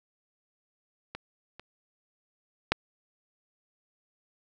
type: clicks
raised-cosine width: 0.3 ms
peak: -21 / -28 / -6 dBFS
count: 3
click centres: 1.15 / 1.596 / 2.72 s
effects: none